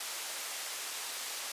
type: band-pass noise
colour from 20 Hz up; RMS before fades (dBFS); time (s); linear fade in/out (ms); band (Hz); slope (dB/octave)
white; -40; 0-1.52; 5; 540 to 9300; 12
effects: resampled to 32000 Hz